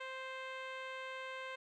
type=tone with low-pass filter; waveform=10% pulse; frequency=523.3 Hz; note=C5; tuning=in tune; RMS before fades=-45 dBFS; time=0-1.56 s; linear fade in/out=10 ms; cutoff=3200 Hz; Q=0.72; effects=none